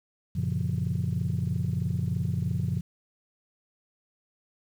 sine chord, Gb major seventh, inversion none, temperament just, 92.5 / 115.62 / 138.75 / 173.43 Hz, Gb2 / Bb2 / Db3 / F3, 0 / -14 / +2 / -12 cents, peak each -30 dBFS, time 0.35-2.81 s, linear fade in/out 10 ms, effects tanh soft clip ceiling -19 dBFS + 9-bit

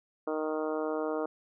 harmonic tone, 155.4 Hz, D#3, 2 cents flat, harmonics 2 / 3 / 4 / 5 / 6 / 7 / 8 / 9, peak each -35 / -33 / -36 / -42 / -44 / -44 / -43 / -47 dBFS, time 0.27-1.26 s, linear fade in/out 5 ms, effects none

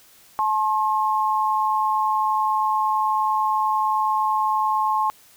sine tone pair together, 863.1 / 1072 Hz, A5 / C6, -34 / +42 cents, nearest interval major third, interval 376 cents, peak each -21 dBFS, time 0.39-5.1 s, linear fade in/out 0 ms, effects white hiss -52 dBFS RMS until 5.36 s

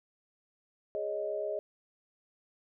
sine chord, Ab suspended fourth, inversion none, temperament equal, 415.3 / 554.4 / 622.3 Hz, Ab4 / Db5 / Eb5, 0 / 0 / 0 cents, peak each -37 / -39 / -34 dBFS, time 0.95-1.59 s, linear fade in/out 0 ms, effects none

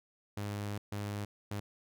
sawtooth tone bursts at uneven times, 102.6 Hz, G#2, 21 cents flat, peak -32 dBFS, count 3, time 0.37-0.78 / 0.92-1.25 / 1.51-1.6 s, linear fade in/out 5 ms, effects none

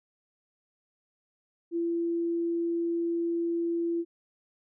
sine tone, 338.3 Hz, E4, 45 cents sharp, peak -26 dBFS, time 1.71-4.05 s, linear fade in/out 50 ms, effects none

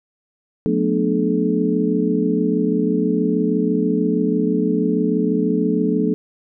sine tone cluster, 179.7 / 218.5 / 244.7 / 299 / 430.3 Hz, F3 / A3 / B3 / D4 / A4, +50 / -12 / -16 / +31 / -39 cents, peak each -22 dBFS, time 0.66-6.14 s, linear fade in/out 0 ms, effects none

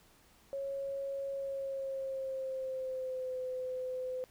sine tone with pitch glide, 550 to 510.2 Hz, C#5 to C5, -14 to -44 cents, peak -35 dBFS, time 0.53-4.24 s, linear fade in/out 0 ms, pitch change -130 cents, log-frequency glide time 1.34-3.38 s, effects pink hiss -64 dBFS RMS until 4.3 s

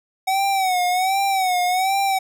square tone with vibrato, 752 Hz, F#5, 28 cents sharp, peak -18 dBFS, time 0.27-2.19 s, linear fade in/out 10 ms, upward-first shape sine, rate 1.3 Hz, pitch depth 86 cents each way, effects none

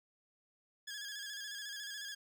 15% pulse tone with vibrato, 1661.2 Hz, G#6, in tune, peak -36 dBFS, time 0.87-2.15 s, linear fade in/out 10 ms, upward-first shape square, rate 14 Hz, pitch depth 43 cents each way, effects none

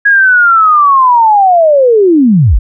sine linear sweep, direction down, 1665 to 32.97 Hz, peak -3 dBFS, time 0.05-2.59 s, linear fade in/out 10 ms, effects none

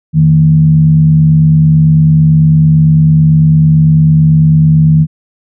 sine tone with frequency modulation, 156.6 Hz, D#3, 11 cents sharp, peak -3 dBFS, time 0.13-5.07 s, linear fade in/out 50 ms, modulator 69 Hz, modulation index 0.39, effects none

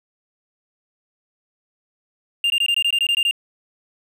triangle tone bursts, 2800 Hz, F7, 4 cents sharp, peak -14 dBFS, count 11, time 2.44-3.311 s, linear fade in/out 2 ms, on 61 ms, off 20 ms, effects none

